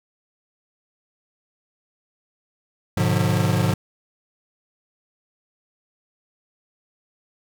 square chord, G# diminished seventh, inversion none, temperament just, 103.83 / 124.59 / 149.51 / 179.41 Hz, G#2 / B2 / D3 / F3, 0 / +16 / +31 / +47 cents, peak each -23 / -25 / -25 / -24 dBFS, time 2.97-3.74 s, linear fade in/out 5 ms, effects none

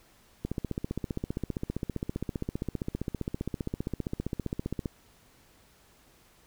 click train, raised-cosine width 3 ms, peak -18 dBFS, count 68, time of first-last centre 0.45-4.858 s, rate 15.2 Hz, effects pink hiss -61 dBFS RMS until 6.46 s

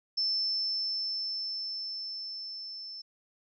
sine tone with level ramp, 5300 Hz, E8, 9 cents sharp, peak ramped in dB -26 to -40 dBFS, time 0.17-3.02 s, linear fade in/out 10 ms, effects none

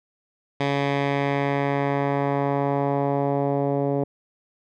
10% pulse tone with low-pass filter sweep, 140.7 Hz, C#3, 26 cents sharp, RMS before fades -23 dBFS, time 0.6-4.04 s, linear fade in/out 5 ms, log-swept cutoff 3300 to 530 Hz, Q 1.2, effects none

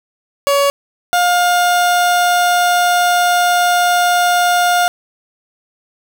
30% pulse tone pair in turn, 563 / 709.3 Hz, C#5 / F5, +27 / +27 cents, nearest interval major third, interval 400 cents, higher second, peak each -8 dBFS, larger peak neither, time 0.47-0.7 / 1.13-4.88 s, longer second, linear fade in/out 0 ms, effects none

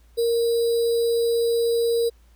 sine tone with sample-and-hold, 466.2 Hz, A#4, in tune, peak -18 dBFS, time 0.17-2.1 s, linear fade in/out 20 ms, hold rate 4410 Hz, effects added 57 Hz sine -51 dBFS peak until 2.35 s + pink hiss -63 dBFS RMS until 2.35 s

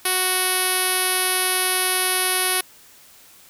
5% pulse tone with low-pass filter, 370 Hz, F#4, in tune, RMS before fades -21 dBFS, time 0.05-2.61 s, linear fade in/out 5 ms, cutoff 11000 Hz, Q 5.4, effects white hiss -49 dBFS RMS until 3.49 s

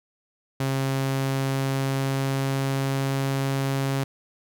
sawtooth tone with pitch glide, 134.9 to 136.23 Hz, C#3 to C#3, -47 to -30 cents, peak -19 dBFS, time 0.6-4.04 s, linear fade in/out 5 ms, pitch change +17 cents, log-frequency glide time 0.98-3.32 s, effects none

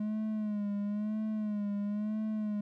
triangle tone with vibrato, 209.9 Hz, G#3, 19 cents sharp, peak -29 dBFS, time 0-2.61 s, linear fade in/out 5 ms, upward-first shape sine, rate 1 Hz, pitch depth 57 cents each way, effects none

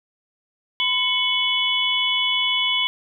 sine tone cluster, 1016 / 2204 / 3004 / 3394 Hz, B5 / C#7 / F#7 / G#7, +49 / -11 / +26 / +37 cents, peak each -29 / -24 / -22 / -23 dBFS, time 0.8-2.87 s, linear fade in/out 0 ms, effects none

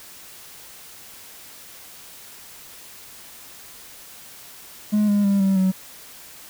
triangle tone with pitch steps, 210.2 / 204.5 / 198.86 / 193.42 / 188.13 Hz, G#3 / G#3 / G3 / G3 / F#3, +21 / -26 / +25 / -23 / +29 cents, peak -13 dBFS, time 4.92-5.72 s, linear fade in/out 20 ms, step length 160 ms, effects tanh soft clip ceiling -9 dBFS + white hiss -43 dBFS RMS until 6.49 s

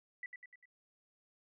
sine tone with echo, 1977 Hz, B6, 1 cent sharp, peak -40 dBFS, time 0.23-0.26 s, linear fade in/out 2 ms, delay 99 ms, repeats 4, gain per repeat -5 dB, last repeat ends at 0.656 s, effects none

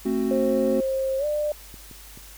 triangle chord, F# diminished, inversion first, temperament just, 222 / 266.4 / 370 Hz, A3 / C4 / F#4, +16 / +31 / 0 cents, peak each -24 dBFS, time 0.05-0.81 s, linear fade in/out 10 ms
sine tone with pitch glide, 532 to 597.1 Hz, C5 to D5, +29 to +29 cents, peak -22 dBFS, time 0.31-1.52 s, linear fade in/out 2 ms, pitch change +200 cents, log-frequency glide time 1.18-1.25 s
clicks, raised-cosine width 3 ms, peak -31 dBFS, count 3, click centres 1.742 / 1.913 / 2.175 s
effects added 50 Hz sine -46 dBFS peak until 2.37 s + white hiss -46 dBFS RMS until 2.37 s

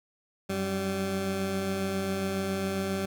20% pulse tone pair together, 93.08 / 193.5 Hz, F#2 / G3, +11 / -22 cents, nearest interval octave + minor second, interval 1267 cents, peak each -32 / -24 dBFS, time 0.49-3.06 s, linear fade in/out 10 ms, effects none

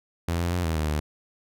sawtooth tone with pitch steps, 84.6 / 86.4 / 88.8 / 81.1 / 77.3 / 75.2 Hz, E2 / F2 / F2 / E2 / D#2 / D2, +45 / -18 / +29 / -28 / -11 / +42 cents, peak -20 dBFS, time 0.28-1 s, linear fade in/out 5 ms, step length 120 ms, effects none

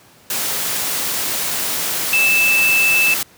sine tone in noise, 2635 Hz, E7, 1 cent flat, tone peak -12 dBFS, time 2.13-3.14 s, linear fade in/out 2 ms, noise white, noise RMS -21 dBFS, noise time 0.3-3.23 s, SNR +6 dB, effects pink hiss -48 dBFS RMS until 3.37 s + high-pass 100 Hz 12 dB/octave

